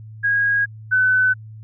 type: tone pair in turn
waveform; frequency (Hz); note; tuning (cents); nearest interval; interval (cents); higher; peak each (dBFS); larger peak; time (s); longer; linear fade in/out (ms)
sine; 1642 / 1509.6; G#6 / F#6; -20 / +34; minor second; 146; first; -15 / -13; second; 0.23-0.66 / 0.91-1.34; neither; 20
effects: added 109 Hz sine -35 dBFS peak until 1.63 s